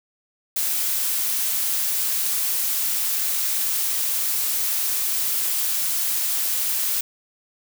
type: noise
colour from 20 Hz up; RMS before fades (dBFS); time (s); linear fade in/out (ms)
blue; -23; 0.56-7.01; 5
effects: none